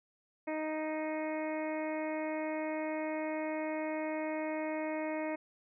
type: harmonic tone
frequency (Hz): 311.1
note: D#4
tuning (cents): 0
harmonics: 1 / 2 / 3 / 4 / 5 / 6 / 7 / 8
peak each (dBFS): -37 / -37 / -43 / -52 / -53 / -48 / -46 / -52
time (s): 0.47-5.36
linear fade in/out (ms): 10
effects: none